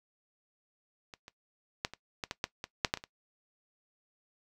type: clicks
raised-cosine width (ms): 0.2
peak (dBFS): -28 / -30 / -13 / -26 / -17 / -17 / -12 / -20 / -7 / -10 / -23 / -27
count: 12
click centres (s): 1.138 / 1.281 / 1.849 / 1.936 / 2.238 / 2.311 / 2.441 / 2.641 / 2.848 / 2.939 / 2.973 / 3.039
effects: noise-tail reverb RT60 0.1 s tail -18 dB re dry